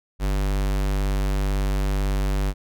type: tone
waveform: square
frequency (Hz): 49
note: G1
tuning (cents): 0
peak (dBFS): -21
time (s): 0.19-2.54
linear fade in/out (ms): 50
effects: none